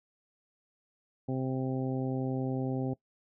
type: harmonic tone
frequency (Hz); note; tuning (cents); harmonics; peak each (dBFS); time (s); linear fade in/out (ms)
130.81; C3; 0; 1 / 2 / 3 / 4 / 5 / 6; -33 / -33 / -39 / -41 / -46 / -44; 1.28-2.94; 10
effects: noise-tail reverb RT60 0.1 s tail -20 dB re dry